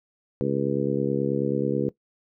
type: harmonic tone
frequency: 69.3 Hz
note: C#2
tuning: in tune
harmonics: 2 / 3 / 4 / 5 / 6 / 7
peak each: -29 / -29 / -29 / -29 / -29 / -29 dBFS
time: 0.41-1.89 s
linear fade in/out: 0 ms
effects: noise-tail reverb RT60 0.1 s tail -17 dB re dry